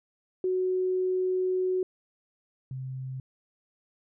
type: tone pair in turn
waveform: sine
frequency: 370 / 130.81 Hz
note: F#4 / C3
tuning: 0 / 0 cents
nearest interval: octave + tritone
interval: 1800 cents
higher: first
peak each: -24 / -33 dBFS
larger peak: first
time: 0.44-1.83 / 2.71-3.2 s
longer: first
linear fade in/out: 2 ms
effects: none